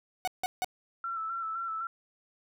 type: tone bursts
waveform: 45% pulse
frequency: 740 Hz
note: F#5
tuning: in tune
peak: -28 dBFS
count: 3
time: 0.25-0.645 s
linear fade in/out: 0 ms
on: 25 ms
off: 160 ms
type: tone with vibrato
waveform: sine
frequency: 1336 Hz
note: E6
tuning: 23 cents sharp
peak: -32 dBFS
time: 1.04-1.87 s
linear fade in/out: 2 ms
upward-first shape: square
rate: 3.9 Hz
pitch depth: 30 cents each way
effects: none